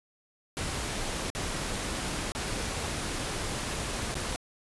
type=noise with dropouts; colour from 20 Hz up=pink; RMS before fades=-33 dBFS; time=0.57-4.36 s; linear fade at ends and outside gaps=0 ms; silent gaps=1.301-1.35 / 2.32-2.35 / 4.143-4.153 s; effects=resampled to 24000 Hz